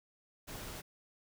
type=noise; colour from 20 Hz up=pink; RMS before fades=-45 dBFS; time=0.47-0.82 s; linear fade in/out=20 ms; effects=none